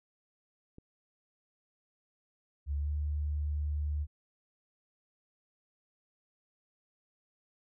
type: click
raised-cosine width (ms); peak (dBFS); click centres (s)
3; -37; 0.784
type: tone with pitch glide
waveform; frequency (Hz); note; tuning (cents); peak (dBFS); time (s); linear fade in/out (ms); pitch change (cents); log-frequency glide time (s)
sine; 71.6 to 74.17; D2 to D2; -43 to +18; -30; 2.66-4.07; 50; +61; 2.76-2.9
effects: none